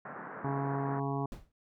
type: band-pass noise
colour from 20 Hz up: white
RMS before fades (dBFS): -44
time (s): 0.05-1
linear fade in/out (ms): 5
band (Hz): 120 to 1700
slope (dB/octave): 48
type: harmonic tone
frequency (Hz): 138.59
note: C#3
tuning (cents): 0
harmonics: 1 / 2 / 3 / 5 / 6 / 7 / 8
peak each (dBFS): -34 / -37 / -39 / -41 / -42 / -42 / -43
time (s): 0.44-1.26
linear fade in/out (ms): 5
type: noise with exponential decay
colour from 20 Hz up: brown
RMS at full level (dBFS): -36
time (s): 1.32-1.52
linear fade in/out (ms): 1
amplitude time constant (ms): 42
effects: none